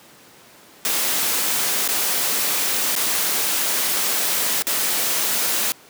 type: noise with dropouts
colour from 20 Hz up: white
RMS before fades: -21 dBFS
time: 0.85-5.72 s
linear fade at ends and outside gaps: 0 ms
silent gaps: 1.877-1.888 / 2.953-2.963 / 4.622-4.669 s
effects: pink hiss -47 dBFS RMS until 5.89 s + high-pass 200 Hz 12 dB/octave